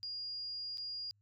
sine tone with dropouts, 4840 Hz, D#8, 49 cents flat, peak -39 dBFS, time 0.03-1.11 s, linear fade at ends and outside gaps 0 ms, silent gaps 0.773-0.781 s, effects added 102 Hz sine -69 dBFS peak until 1.21 s

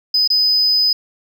sine tone with dropouts, 5010 Hz, D#8, 11 cents sharp, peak -10 dBFS, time 0.14-0.93 s, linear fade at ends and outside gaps 5 ms, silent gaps 0.276-0.301 s, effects tanh soft clip ceiling -9 dBFS + 8-bit

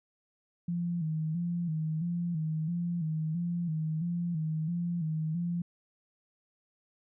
sine tone with vibrato, 164.81 Hz, E3, in tune, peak -29 dBFS, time 0.68-5.62 s, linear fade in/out 5 ms, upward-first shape square, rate 1.5 Hz, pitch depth 81 cents each way, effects none

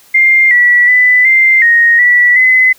sine tone with pitch steps, 2107 / 1950 / 1995 / 2089 / 1868 / 1952 / 2029 Hz, C7 / B6 / B6 / C7 / A#6 / B6 / B6, +12 / -23 / +17 / -3 / +3 / -21 / +46 cents, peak -4 dBFS, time 0.14-2.73 s, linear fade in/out 10 ms, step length 370 ms, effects white hiss -44 dBFS RMS until 2.78 s

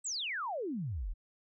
sine exponential sweep, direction down, 8372 to 33.41 Hz, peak -34 dBFS, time 0.04-1.14 s, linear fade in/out 20 ms, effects none

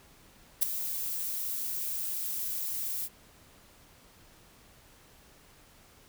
violet noise with ADSR envelope, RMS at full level -21 dBFS, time 0.61-3.09 s, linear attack 19 ms, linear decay 4 ms, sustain -13 dB, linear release 50 ms, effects pink hiss -58 dBFS RMS until 6.08 s

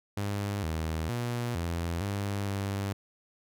sawtooth tone with pitch steps, 101.3 / 79.9 / 120.2 / 84.8 / 100.3 / 99.1 Hz, G#2 / D#2 / B2 / E2 / G2 / G2, -43 / +47 / -46 / +50 / +40 / +19 cents, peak -26 dBFS, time 0.17-2.93 s, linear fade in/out 5 ms, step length 460 ms, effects none

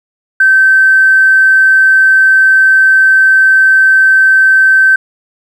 triangle tone with tanh clipping, 1547 Hz, G6, 23 cents flat, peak -3 dBFS, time 0.4-4.96 s, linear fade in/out 5 ms, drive 2 dB, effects none

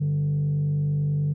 sine tone with frequency modulation, 146.83 Hz, D3, in tune, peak -19 dBFS, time 0-1.34 s, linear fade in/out 20 ms, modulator 49.2 Hz, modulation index 0.28, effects tanh soft clip ceiling -19 dBFS

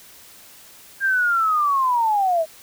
sine linear sweep, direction down, 1612 to 622.3 Hz, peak -16 dBFS, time 1-2.46 s, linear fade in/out 50 ms, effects white hiss -46 dBFS RMS until 2.62 s

